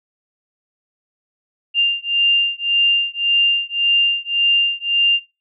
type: beating tone pair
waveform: sine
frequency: 2794 / 2795.8 Hz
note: F7 / F7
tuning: 0 / +1 cents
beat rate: 1.8 Hz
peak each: -17 dBFS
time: 1.74-5.2 s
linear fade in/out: 50 ms
effects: noise-tail reverb RT60 0.3 s tail -22 dB re dry